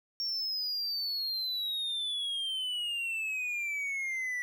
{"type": "exponential sweep", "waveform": "triangle", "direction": "down", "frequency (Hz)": [5530, 1951], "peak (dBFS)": -30, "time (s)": [0.2, 4.42], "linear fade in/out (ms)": 0, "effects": []}